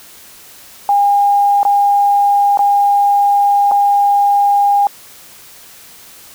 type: tone with dropouts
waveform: sine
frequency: 810 Hz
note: G#5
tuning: 43 cents flat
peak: -8 dBFS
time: 0.89-4.87 s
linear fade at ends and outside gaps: 1 ms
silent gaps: 1.631-1.651 / 2.573-2.591 / 3.713-3.718 s
effects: white hiss -39 dBFS RMS until 6.34 s